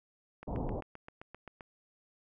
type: click train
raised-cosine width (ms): 0.5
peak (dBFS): -31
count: 10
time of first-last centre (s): 0.43-1.608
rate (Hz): 7.64
type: low-pass noise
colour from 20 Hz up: pink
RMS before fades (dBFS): -36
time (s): 0.47-0.81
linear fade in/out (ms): 10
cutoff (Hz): 920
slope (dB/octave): 48
effects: none